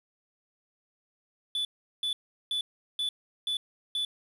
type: tone bursts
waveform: triangle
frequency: 3472 Hz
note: A7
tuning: 24 cents flat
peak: -26 dBFS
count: 6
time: 1.55-4.05 s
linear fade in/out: 2 ms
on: 100 ms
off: 380 ms
effects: resampled to 32000 Hz + 9-bit